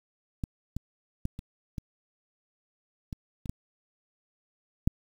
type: clicks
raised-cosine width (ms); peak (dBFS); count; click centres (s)
5; -18 / -20 / -17 / -26 / -22 / -23 / -26 / -19 / -10; 9; 0.438 / 0.766 / 1.254 / 1.391 / 1.782 / 3.128 / 3.458 / 3.495 / 4.875
effects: 8-bit